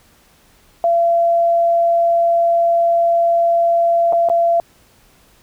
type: tone with dropouts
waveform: sine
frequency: 680 Hz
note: F5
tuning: 46 cents flat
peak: -11 dBFS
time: 0.84-4.6 s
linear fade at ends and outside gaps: 1 ms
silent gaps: 4.125-4.131 / 4.288-4.299 s
effects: pink hiss -52 dBFS RMS until 5.42 s